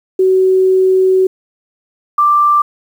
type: tone pair in turn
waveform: sine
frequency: 375.9 / 1179 Hz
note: F#4 / D6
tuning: +27 / +6 cents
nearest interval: octave + minor sixth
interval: 1979 cents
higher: second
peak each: -7 dBFS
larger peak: neither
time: 0.19-1.27 / 2.18-2.62 s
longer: first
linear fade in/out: 5 ms
effects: 7-bit